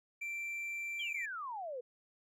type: tone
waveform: triangle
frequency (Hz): 2349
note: D7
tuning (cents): 0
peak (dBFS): -36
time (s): 0.21-1.26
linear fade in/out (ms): 10
type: exponential sweep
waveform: sine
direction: down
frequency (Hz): 3322 to 471.8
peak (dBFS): -39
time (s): 0.99-1.81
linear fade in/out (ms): 10
effects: none